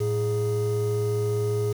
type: tone pair together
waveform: triangle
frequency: 110.67 / 415.3 Hz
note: A2 / G#4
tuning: +11 / 0 cents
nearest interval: octave + major seventh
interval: 2289 cents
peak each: -22 dBFS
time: 0-1.73 s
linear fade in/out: 10 ms
effects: tanh soft clip ceiling -17 dBFS + 7-bit